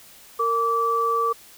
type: tone pair together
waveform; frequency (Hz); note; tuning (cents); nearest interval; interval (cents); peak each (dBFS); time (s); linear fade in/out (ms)
sine; 460 / 1158.5; A#4 / D6; -23 / -24; octave + major third; 1599; -25 / -20; 0.39-1.33; 10
effects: white hiss -48 dBFS RMS until 1.57 s